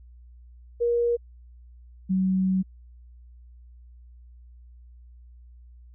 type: tone pair in turn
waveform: sine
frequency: 474.3 / 188.23 Hz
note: A#4 / F#3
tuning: +30 / +30 cents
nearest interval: octave + major third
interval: 1600 cents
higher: first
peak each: -20 dBFS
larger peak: neither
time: 0.8-1.17 / 2.09-2.63 s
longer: second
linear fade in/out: 20 ms
effects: added 60 Hz sine -46 dBFS peak until 5.94 s